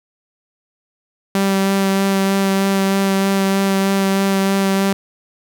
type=tone with vibrato; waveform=sawtooth; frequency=194.8 Hz; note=G3; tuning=11 cents flat; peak=-10 dBFS; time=1.35-4.93 s; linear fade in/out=2 ms; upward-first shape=sine; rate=3.2 Hz; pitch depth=11 cents each way; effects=8-bit